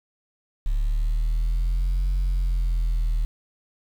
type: linear two-way sweep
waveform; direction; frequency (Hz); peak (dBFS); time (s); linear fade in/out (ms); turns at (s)
sine; up then down; 35.15 to 45.53 to 38.78; -17; 0.66-3.25; 0; 2.13
effects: tanh soft clip ceiling -19 dBFS + 8-bit